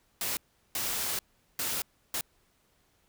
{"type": "noise bursts at uneven times", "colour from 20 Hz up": "white", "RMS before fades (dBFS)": -32, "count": 4, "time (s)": [[0.21, 0.37], [0.75, 1.19], [1.59, 1.82], [2.14, 2.21]], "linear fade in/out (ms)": 2, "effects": ["pink hiss -69 dBFS RMS until 3.08 s"]}